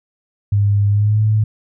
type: tone with pitch glide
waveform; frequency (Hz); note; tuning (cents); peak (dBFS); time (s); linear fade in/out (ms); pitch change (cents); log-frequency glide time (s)
sine; 101.7 to 107.75; G#2 to A2; -36 to -36; -11; 0.52-1.44; 5; +100; 0.89-1.21
effects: none